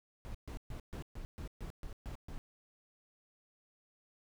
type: noise bursts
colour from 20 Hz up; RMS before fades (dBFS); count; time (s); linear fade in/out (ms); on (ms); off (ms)
brown; -43; 10; 0.25-2.38; 0; 96; 130
effects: none